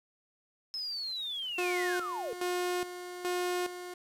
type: linear sweep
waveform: sine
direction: down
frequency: 5220 to 415.3 Hz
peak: -34 dBFS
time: 0.74-2.33 s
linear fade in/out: 0 ms
type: tone with tremolo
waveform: sawtooth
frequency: 358 Hz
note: F4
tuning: 43 cents sharp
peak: -26 dBFS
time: 1.58-3.94 s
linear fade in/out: 5 ms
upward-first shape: square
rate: 1.2 Hz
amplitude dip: 70%
effects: resampled to 32000 Hz + 9-bit